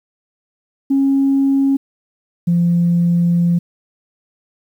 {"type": "tone pair in turn", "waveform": "sine", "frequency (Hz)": [273.5, 172.29], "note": ["C#4", "F3"], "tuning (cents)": [-23, -23], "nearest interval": "minor sixth", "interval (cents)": 800, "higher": "first", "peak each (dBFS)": -10, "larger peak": "neither", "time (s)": [[0.9, 1.77], [2.47, 3.59]], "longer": "second", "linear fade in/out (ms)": 10, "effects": ["tanh soft clip ceiling -7 dBFS", "8-bit"]}